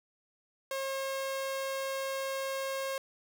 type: tone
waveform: sawtooth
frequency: 539 Hz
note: C#5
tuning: 49 cents flat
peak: -29 dBFS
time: 0.71-2.98 s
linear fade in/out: 2 ms
effects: none